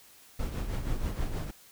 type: noise with tremolo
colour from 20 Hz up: brown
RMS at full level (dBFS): -29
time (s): 0.39-1.51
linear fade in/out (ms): 5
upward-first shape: triangle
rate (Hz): 6.3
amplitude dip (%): 65
effects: white hiss -56 dBFS RMS until 1.71 s